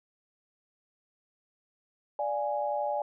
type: chord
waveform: sine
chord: D diminished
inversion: none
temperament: equal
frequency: 587.3 / 698.5 / 830.6 Hz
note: D5 / F5 / Ab5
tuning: 0 / 0 / 0 cents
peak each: -31 / -37 / -31 dBFS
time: 2.19-3.02 s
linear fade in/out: 2 ms
effects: none